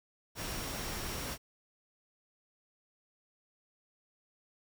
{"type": "tone in noise", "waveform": "sine", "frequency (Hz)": 5588, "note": "F8", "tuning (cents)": 0, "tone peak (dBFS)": -49, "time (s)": [0.35, 1.38], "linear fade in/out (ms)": 50, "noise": "pink", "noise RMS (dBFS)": -39, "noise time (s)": [0.35, 1.38], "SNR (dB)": -13, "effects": []}